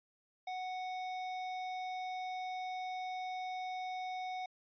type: tone with hard clipping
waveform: sine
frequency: 740 Hz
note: F#5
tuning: in tune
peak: -40 dBFS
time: 0.47-4.46 s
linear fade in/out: 5 ms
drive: 15 dB
effects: resampled to 11025 Hz